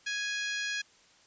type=harmonic tone with a mistuned harmonic; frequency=830.6 Hz; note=G#5; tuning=in tune; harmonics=2 / 3 / 4 / 5 / 6 / 7 / 8; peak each=-34 / -38 / -40 / -42 / -44 / -45 / -46 dBFS; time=0.06-0.82 s; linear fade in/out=10 ms; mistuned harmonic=8; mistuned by=+18 cents; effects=white hiss -61 dBFS RMS until 1.26 s + resampled to 16000 Hz